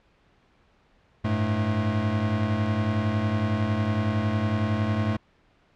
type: tone cluster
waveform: square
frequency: 98.5 / 109.4 / 216.7 Hz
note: G2 / A2 / A3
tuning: +9 / -9 / -26 cents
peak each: -28 dBFS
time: 1.24-5.17 s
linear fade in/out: 10 ms
effects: pink hiss -62 dBFS RMS until 5.75 s + low-pass 3000 Hz 12 dB/octave